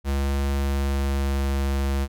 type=tone with pitch glide; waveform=square; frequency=69.3 to 68.7 Hz; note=C#2 to C#2; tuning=0 to -15 cents; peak=-22 dBFS; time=0.04-2.08 s; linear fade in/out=50 ms; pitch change=-15 cents; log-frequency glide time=0.57-1.47 s; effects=none